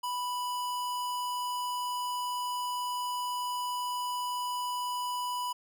square tone, 987.8 Hz, B5, in tune, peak -32 dBFS, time 0.03-5.53 s, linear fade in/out 10 ms, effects none

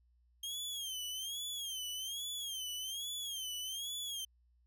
sawtooth tone with vibrato, 3196 Hz, G7, 33 cents sharp, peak -36 dBFS, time 0.43-4.25 s, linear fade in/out 5 ms, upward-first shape sine, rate 1.2 Hz, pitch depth 130 cents each way, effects added 60 Hz sine -67 dBFS peak until 4.66 s

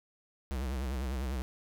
square tone with vibrato, 65.41 Hz, C2, in tune, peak -33 dBFS, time 0.51-1.42 s, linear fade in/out 0 ms, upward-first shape triangle, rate 10 Hz, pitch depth 160 cents each way, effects none

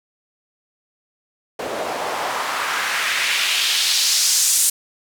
white noise with band-pass filter sweep, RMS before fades -20 dBFS, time 1.59-4.7 s, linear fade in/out 5 ms, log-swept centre 470 to 8400 Hz, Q 1.6, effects none

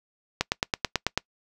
click train, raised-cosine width 0.2 ms, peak -5 dBFS, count 8, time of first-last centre 0.41-1.176 s, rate 9.14 Hz, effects noise-tail reverb RT60 0.1 s tail -25 dB re dry

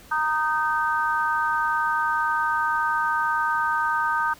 harmonic tone, 309.1 Hz, D#4, 11 cents flat, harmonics 3 / 4 / 5, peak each -25 / -25 / -25 dBFS, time 0.11-4.34 s, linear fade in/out 10 ms, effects pink hiss -49 dBFS RMS until 4.39 s

